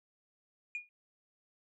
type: tone with exponential decay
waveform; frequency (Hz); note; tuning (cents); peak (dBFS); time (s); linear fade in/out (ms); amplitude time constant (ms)
sine; 2436; D#7; -37; -31; 0.75-0.89; 1; 30
effects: tanh soft clip ceiling -32 dBFS